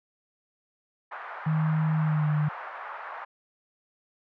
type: band-pass noise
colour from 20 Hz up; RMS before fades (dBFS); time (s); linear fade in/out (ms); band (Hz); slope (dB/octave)
white; -39; 1.11-3.25; 10; 680 to 1500; 24
type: tone with pitch glide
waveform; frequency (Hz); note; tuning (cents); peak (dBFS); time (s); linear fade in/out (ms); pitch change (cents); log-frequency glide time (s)
sine; 156.8 to 150.24; D#3 to D3; +14 to +40; -22; 1.46-2.49; 10; -74; 2-2.29
effects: none